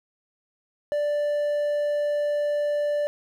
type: tone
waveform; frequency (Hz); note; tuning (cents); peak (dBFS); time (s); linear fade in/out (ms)
triangle; 587.3; D5; 0; -20; 0.92-3.07; 0
effects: 10-bit